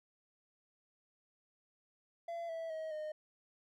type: tone with pitch steps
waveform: triangle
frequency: 678 / 656 / 634.8 / 614.2 Hz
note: E5 / E5 / D#5 / D#5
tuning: +49 / -9 / +35 / -23 cents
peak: -37 dBFS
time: 2.28-3.12 s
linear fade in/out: 5 ms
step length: 210 ms
effects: none